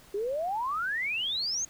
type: exponential sweep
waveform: sine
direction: up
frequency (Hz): 388.2 to 6690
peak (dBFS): -28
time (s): 0.14-1.65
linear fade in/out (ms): 5
effects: pink hiss -55 dBFS RMS until 1.69 s